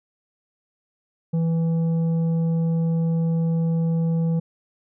triangle tone with tanh clipping, 164.81 Hz, E3, in tune, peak -20 dBFS, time 1.33-4.4 s, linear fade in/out 10 ms, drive 11 dB, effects none

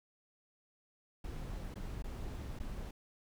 brown noise with dropouts, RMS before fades -42 dBFS, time 1.24-2.91 s, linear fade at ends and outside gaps 5 ms, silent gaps 1.742-1.756 / 2.024-2.04 / 2.59-2.599 s, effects none

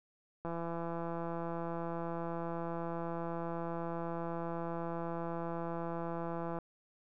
click train, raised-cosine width 1 ms, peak -26 dBFS, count 1032, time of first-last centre 0.45-6.587 s, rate 168 Hz, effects none

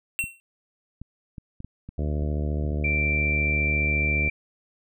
square tone with exponential decay, 2721 Hz, F7, 46 cents flat, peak -21 dBFS, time 0.19-0.4 s, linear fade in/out 0 ms, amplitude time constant 45 ms
clicks, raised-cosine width 5 ms, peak -25 dBFS, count 9, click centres 0.24 / 1.016 / 1.382 / 1.604 / 1.646 / 1.89 / 2.225 / 2.645 / 2.716 s
harmonic tone, 74.5 Hz, D2, 25 cents sharp, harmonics 1 / 2 / 3 / 4 / 5 / 6 / 7 / 8 / 9, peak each -25 / -31 / -35 / -37 / -39 / -41 / -42 / -43 / -44 dBFS, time 1.98-4.29 s, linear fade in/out 5 ms
sine tone, 2349 Hz, D7, in tune, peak -23 dBFS, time 2.84-4.3 s, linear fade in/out 5 ms
effects none

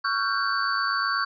sine tone cluster, 1117 / 1367 / 1475 / 1576 / 4534 Hz, C#6 / F6 / F#6 / G6 / C#8, +13 / -37 / -6 / +9 / +38 cents, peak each -27 / -29 / -31 / -29 / -31 dBFS, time 0.04-1.25 s, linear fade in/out 10 ms, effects none

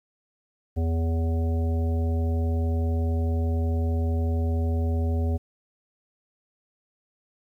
harmonic tone with a mistuned harmonic, 82.41 Hz, E2, in tune, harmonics 1 / 3 / 5 / 7 / 9, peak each -22 / -32 / -36 / -39 / -41 dBFS, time 0.76-5.38 s, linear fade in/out 20 ms, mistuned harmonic 7, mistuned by -33 cents, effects 10-bit

